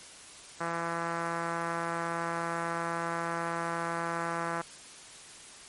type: tone with low-pass filter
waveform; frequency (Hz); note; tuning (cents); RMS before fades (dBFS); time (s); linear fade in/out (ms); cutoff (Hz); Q
5% pulse; 168.2; E3; +35; -33; 0.6-4.62; 10; 1400; 1.5
effects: white hiss -49 dBFS RMS until 5.68 s + MP3 48 kbps